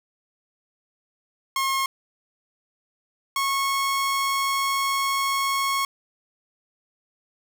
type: tone pair in turn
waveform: sawtooth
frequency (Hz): 1078 / 1096.2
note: C#6 / C#6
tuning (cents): -49 / -20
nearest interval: unison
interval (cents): 29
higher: second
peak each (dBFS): -18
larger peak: neither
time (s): 1.56-1.86 / 3.36-5.85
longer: second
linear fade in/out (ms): 2
effects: none